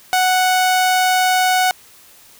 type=tone; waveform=sawtooth; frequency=740 Hz; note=F#5; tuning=in tune; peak=-9 dBFS; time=0.13-1.71 s; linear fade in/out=0 ms; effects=white hiss -46 dBFS RMS until 2.39 s